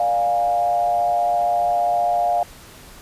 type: tone with frequency modulation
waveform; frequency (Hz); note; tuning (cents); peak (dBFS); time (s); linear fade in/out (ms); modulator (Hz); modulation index
sine; 705; F5; +16; -16; 0-2.43; 2; 115; 0.66
effects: pink hiss -43 dBFS RMS until 3.01 s + resampled to 32000 Hz